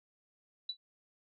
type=tone with exponential decay; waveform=sine; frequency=3951 Hz; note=B7; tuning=in tune; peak=-31 dBFS; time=0.69-0.77 s; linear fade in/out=5 ms; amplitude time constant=17 ms; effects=none